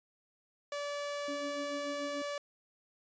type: tone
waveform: sawtooth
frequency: 577 Hz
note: D5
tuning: 31 cents flat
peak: -32 dBFS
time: 0.72-2.38 s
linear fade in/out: 2 ms
type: tone with tremolo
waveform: sine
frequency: 284 Hz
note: C#4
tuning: 42 cents sharp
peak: -38 dBFS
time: 1.28-2.22 s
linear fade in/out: 2 ms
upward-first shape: sine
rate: 6.9 Hz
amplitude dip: 70%
effects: resampled to 16000 Hz